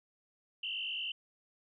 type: tone with frequency modulation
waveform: sine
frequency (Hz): 2900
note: F#7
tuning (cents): -35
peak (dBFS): -35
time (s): 0.63-1.12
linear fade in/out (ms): 5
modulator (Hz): 49.6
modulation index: 3.9
effects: none